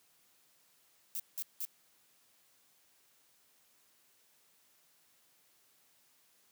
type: noise bursts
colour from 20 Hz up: violet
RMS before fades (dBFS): -38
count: 3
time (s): 1.15-1.651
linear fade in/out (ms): 0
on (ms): 47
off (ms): 180
effects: white hiss -69 dBFS RMS until 6.51 s + high-pass 100 Hz 12 dB/octave